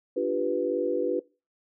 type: chord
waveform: sine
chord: G dominant seventh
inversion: second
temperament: equal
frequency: 293.7 / 349.2 / 392 / 493.9 Hz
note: D4 / F4 / G4 / B4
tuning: 0 / 0 / 0 / 0 cents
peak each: -32 / -30 / -31 / -27 dBFS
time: 0.16-1.2 s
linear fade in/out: 10 ms
effects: noise-tail reverb RT60 0.3 s tail -21 dB re dry